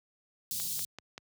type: band-stop noise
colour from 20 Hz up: white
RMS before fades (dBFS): -35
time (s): 0.51-0.85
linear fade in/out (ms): 0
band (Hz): 210 to 3900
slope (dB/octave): 24
type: click train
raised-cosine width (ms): 0.2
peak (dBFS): -25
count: 4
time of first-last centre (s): 0.6-1.179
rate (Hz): 5.18
effects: high-pass 80 Hz 12 dB/octave